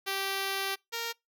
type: tone pair in turn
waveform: 5% pulse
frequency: 390 / 463.8 Hz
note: G4 / A#4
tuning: -9 / -9 cents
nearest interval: minor third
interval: 300 cents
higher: second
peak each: -19 / -21 dBFS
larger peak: first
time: 0.06-0.76 / 0.92-1.13 s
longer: first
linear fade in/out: 20 ms
effects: noise-tail reverb RT60 0.2 s tail -26 dB re dry